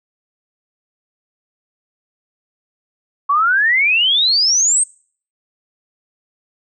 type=exponential sweep; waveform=sine; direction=up; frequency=1100 to 8590 Hz; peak=-11 dBFS; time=3.29-4.84 s; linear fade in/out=10 ms; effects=noise-tail reverb RT60 0.5 s tail -25 dB re dry